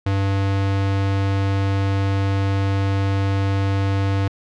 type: tone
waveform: square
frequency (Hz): 98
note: G2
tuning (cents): 0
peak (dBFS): -18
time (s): 0.06-4.28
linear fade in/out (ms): 5
effects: low-pass 4000 Hz 12 dB/octave